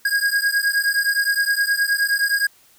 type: beating tone pair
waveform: square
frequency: 1631 / 1640.6 Hz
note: G#6 / G#6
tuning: -32 / -22 cents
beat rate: 9.6 Hz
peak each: -21 dBFS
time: 0.05-2.47 s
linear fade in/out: 5 ms
effects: white hiss -54 dBFS RMS until 2.78 s

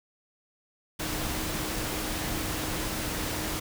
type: tone in noise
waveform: sine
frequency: 311.1 Hz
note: D#4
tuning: in tune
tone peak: -39 dBFS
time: 0.99-3.6 s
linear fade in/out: 10 ms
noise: pink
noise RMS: -32 dBFS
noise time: 0.99-3.6 s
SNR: -10 dB
effects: none

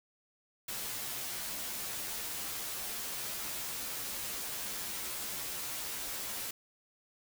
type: noise with comb filter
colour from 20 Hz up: white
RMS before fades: -39 dBFS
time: 0.68-6.51 s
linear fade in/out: 5 ms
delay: 12 ms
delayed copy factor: -0.9
effects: none

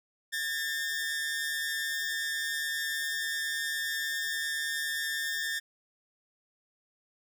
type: tone pair together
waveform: sawtooth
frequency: 1651 / 1800.9 Hz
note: G#6 / A6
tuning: -11 / +40 cents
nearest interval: major second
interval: 151 cents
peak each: -34 / -28 dBFS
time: 0.32-5.6 s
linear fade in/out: 20 ms
effects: none

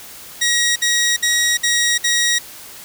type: tone bursts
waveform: 15% pulse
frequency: 1900 Hz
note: A#6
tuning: 33 cents sharp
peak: -8 dBFS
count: 5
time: 0.41-2.388 s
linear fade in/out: 10 ms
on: 350 ms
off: 57 ms
effects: white hiss -37 dBFS RMS until 2.84 s

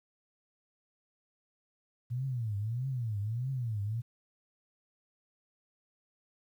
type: tone with vibrato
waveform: sine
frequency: 116.54 Hz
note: A#2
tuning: in tune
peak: -31 dBFS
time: 2.1-4.02 s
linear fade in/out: 20 ms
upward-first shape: triangle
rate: 1.6 Hz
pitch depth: 280 cents each way
effects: 11-bit

